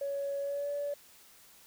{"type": "tone with pitch glide", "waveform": "sine", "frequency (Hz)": [560, 575.1], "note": ["C#5", "D5"], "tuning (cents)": [18, -36], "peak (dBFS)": -31, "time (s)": [0.01, 0.94], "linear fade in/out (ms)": 5, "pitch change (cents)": 46, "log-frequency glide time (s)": [0.41, 0.7], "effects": ["tanh soft clip ceiling -27 dBFS", "white hiss -58 dBFS RMS until 1.66 s"]}